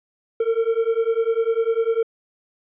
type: beating tone pair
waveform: triangle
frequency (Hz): 450 / 460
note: A4 / A#4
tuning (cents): +39 / -23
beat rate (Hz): 10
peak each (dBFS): -19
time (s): 0.4-2.03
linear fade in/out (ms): 5
effects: resampled to 8000 Hz